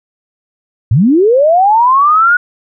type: linear sweep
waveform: sine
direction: up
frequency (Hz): 92.5 to 1469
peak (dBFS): -5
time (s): 0.91-2.37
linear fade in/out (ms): 5
effects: none